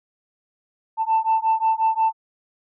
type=beating tone pair; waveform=sine; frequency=886 / 891.6 Hz; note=A5 / A5; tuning=+12 / +23 cents; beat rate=5.6 Hz; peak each=-19 / -19 dBFS; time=0.97-2.13 s; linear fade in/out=50 ms; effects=tanh soft clip ceiling -12 dBFS